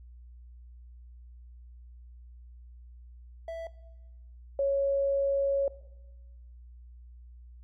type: tone pair in turn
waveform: triangle / sine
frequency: 660 / 554 Hz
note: E5 / C#5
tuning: +2 / -1 cents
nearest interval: minor third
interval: 303 cents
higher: first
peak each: -32 / -24 dBFS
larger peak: second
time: 3.48-3.67 / 4.59-5.68 s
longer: second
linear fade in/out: 2 ms
effects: noise-tail reverb RT60 1.0 s tail -18 dB re dry + added 60 Hz sine -47 dBFS peak until 7.63 s